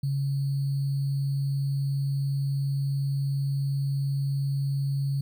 sine tone with sample-and-hold, 138.59 Hz, C#3, in tune, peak -24 dBFS, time 0.03-5.21 s, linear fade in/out 5 ms, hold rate 4410 Hz, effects none

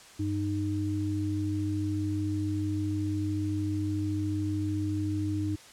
sine tone pair together, 98 / 307.6 Hz, G2 / D#4, 0 / -20 cents, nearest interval octave + minor sixth, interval 1980 cents, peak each -30 / -30 dBFS, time 0.19-5.56 s, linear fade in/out 10 ms, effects white hiss -51 dBFS RMS until 5.72 s + low-pass 8000 Hz 12 dB/octave

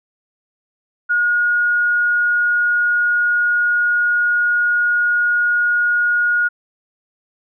sine tone, 1440 Hz, F#6, 47 cents flat, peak -13 dBFS, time 1.09-6.49 s, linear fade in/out 20 ms, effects none

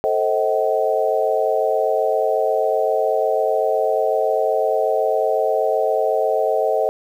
sine chord, A diminished seventh, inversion none, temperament just, 440 / 528 / 633.6 / 760.3 Hz, A4 / C5 / Eb5 / Gb5, 0 / +16 / +31 / +47 cents, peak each -21 / -22 / -20 / -23 dBFS, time 0.04-6.89 s, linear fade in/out 0 ms, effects 8-bit

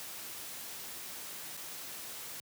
white noise with dropouts, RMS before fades -44 dBFS, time 0-2.4 s, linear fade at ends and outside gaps 0 ms, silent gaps 1.569-1.574 s, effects high-pass 100 Hz 12 dB/octave

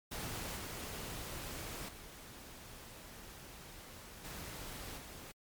pink noise with level steps, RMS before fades -42 / -44 / -52 / -46 / -50 dBFS, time 0.11-5.32 s, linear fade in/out 10 ms, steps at 0.56 / 1.88 / 4.24 / 4.97 s, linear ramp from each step 10 ms, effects MP3 96 kbps

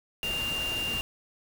sine tone in noise, 2794 Hz, F7, in tune, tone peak -29 dBFS, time 0.23-1.01 s, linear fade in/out 0 ms, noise pink, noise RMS -37 dBFS, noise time 0.23-1.01 s, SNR +5 dB, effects none

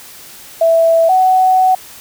sine tone pair in turn, 659.3 / 747.6 Hz, E5 / F#5, 0 / +18 cents, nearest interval major second, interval 218 cents, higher second, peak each -7 dBFS, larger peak neither, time 0.61-1.09 / 1.09-1.75 s, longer second, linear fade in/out 5 ms, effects white hiss -36 dBFS RMS until 2 s

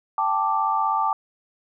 sine chord, G suspended second, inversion none, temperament equal, 784 / 880 / 1174.7 Hz, G5 / A5 / D6, 0 / 0 / 0 cents, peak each -26 / -23 / -23 dBFS, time 0.18-1.13 s, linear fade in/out 2 ms, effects none

